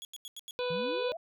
sawtooth tone bursts, 3350 Hz, G#7, 14 cents sharp, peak -38 dBFS, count 5, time 0.02-0.509 s, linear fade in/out 0 ms, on 29 ms, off 86 ms
harmonic tone, 495.4 Hz, B4, 5 cents sharp, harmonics 1 / 2 / 3 / 5 / 6 / 7 / 8 / 9, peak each -31 / -40 / -45 / -42 / -51 / -43 / -45 / -53 dBFS, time 0.59-1.12 s, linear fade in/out 0 ms
sine exponential sweep, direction up, 153.7 to 703 Hz, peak -37 dBFS, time 0.7-1.17 s, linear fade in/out 5 ms
effects none

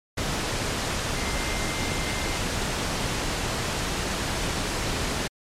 sine tone in noise, 2093 Hz, C7, in tune, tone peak -36 dBFS, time 1.16-2.39 s, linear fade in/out 10 ms, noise pink, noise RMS -27 dBFS, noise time 0.17-5.28 s, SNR -12 dB, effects low-pass 8000 Hz 12 dB/octave + MP3 64 kbps

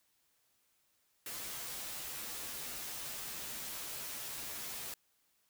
white noise with comb filter, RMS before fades -43 dBFS, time 1.26-4.94 s, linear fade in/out 2 ms, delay 11 ms, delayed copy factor -0.7, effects white hiss -75 dBFS RMS until 5.49 s

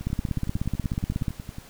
two click trains, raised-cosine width 5 ms, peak -22 / -13 dBFS, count 18 / 21, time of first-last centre 0.01-1.584 / 0.07-1.282 s, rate 10.8 / 16.5 Hz, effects pink hiss -49 dBFS RMS until 1.69 s

